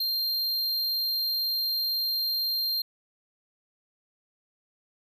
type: tone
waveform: square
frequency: 4186 Hz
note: C8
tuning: in tune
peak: -26 dBFS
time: 0-2.82 s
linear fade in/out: 5 ms
effects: none